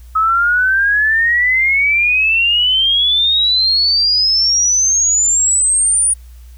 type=exponential sweep; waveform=sine; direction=up; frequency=1277 to 9620 Hz; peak=-10 dBFS; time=0.15-6.14 s; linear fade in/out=10 ms; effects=added 60 Hz sine -34 dBFS peak until 6.57 s + white hiss -52 dBFS RMS until 6.57 s